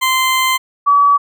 20% pulse / sine tone pair in turn, 1039 / 1142.4 Hz, C6 / D6, -12 / -48 cents, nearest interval major second, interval 164 cents, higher second, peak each -7 dBFS, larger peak neither, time 0.01-0.58 / 0.86-1.18 s, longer first, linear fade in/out 20 ms, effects none

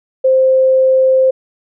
sine tone, 523.3 Hz, C5, in tune, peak -7 dBFS, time 0.24-1.31 s, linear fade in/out 10 ms, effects none

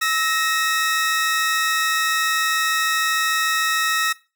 sawtooth tone pair together, 1300 / 1873.2 Hz, E6 / A#6, -24 / +8 cents, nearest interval tritone, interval 632 cents, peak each -18 dBFS, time 0.01-4.13 s, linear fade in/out 10 ms, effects noise-tail reverb RT60 0.3 s tail -19 dB re dry

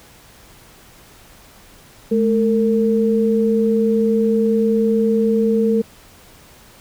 sine tone pair together, 214.8 / 455.1 Hz, A3 / A#4, -41 / -42 cents, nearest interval octave + minor second, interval 1299 cents, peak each -16 dBFS, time 2.11-5.82 s, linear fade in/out 10 ms, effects pink hiss -46 dBFS RMS until 6.8 s

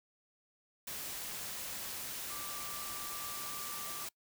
sine tone in noise, 1174.7 Hz, D6, in tune, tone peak -47 dBFS, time 2.3-4.05 s, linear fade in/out 5 ms, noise white, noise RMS -42 dBFS, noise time 0.87-4.09 s, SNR -8 dB, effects noise-tail reverb RT60 0.1 s tail -23 dB re dry

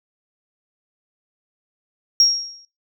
sine tone with exponential decay, 5588 Hz, F8, in tune, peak -7 dBFS, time 2.2-2.65 s, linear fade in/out 1 ms, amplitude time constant 96 ms, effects noise-tail reverb RT60 0.2 s tail -19 dB re dry + tanh soft clip ceiling -5 dBFS

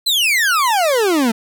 40% pulse exponential sweep, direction down, 4186 to 216.2 Hz, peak -12 dBFS, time 0.06-1.32 s, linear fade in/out 10 ms, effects none

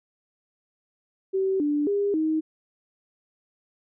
sine tone with pitch steps, 383.4 / 293.9 / 404.2 / 314.4 Hz, G4 / D4 / G#4 / D#4, -38 / +1 / -47 / +18 cents, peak -21 dBFS, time 1.33-2.41 s, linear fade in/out 20 ms, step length 270 ms, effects none

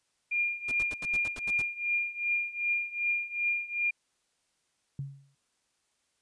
sine tone with tremolo, 2408 Hz, D7, 43 cents sharp, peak -24 dBFS, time 0.31-3.91 s, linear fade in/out 10 ms, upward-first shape triangle, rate 2.6 Hz, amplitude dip 90%
pink noise bursts, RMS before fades -42 dBFS, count 9, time 0.68-1.62 s, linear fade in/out 5 ms, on 36 ms, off 77 ms
sine tone with exponential decay, 138.59 Hz, C#3, in tune, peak -30 dBFS, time 4.99-5.35 s, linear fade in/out 2 ms, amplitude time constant 78 ms
effects white hiss -75 dBFS RMS until 6.21 s + resampled to 22050 Hz

